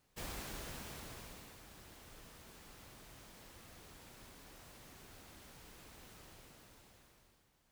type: noise with ADSR envelope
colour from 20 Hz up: pink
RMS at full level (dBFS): -44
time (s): 0.16-7.56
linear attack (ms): 23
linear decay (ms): 1400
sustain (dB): -13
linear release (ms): 1400
effects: pink hiss -75 dBFS RMS until 7.71 s